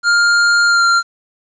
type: tone with pitch glide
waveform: square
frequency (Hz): 1405 to 1384.9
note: F6 to F6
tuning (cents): +10 to -15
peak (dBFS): -10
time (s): 0.03-1.03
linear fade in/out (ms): 50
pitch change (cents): -25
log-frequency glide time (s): 0.66-0.84
effects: resampled to 16000 Hz + 8-bit